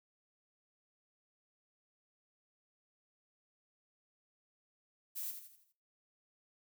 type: noise with echo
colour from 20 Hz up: violet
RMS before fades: -41 dBFS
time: 5.15-5.32 s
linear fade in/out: 20 ms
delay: 82 ms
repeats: 5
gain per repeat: -7 dB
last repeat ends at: 5.73 s
effects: noise-tail reverb RT60 0.4 s tail -19 dB re dry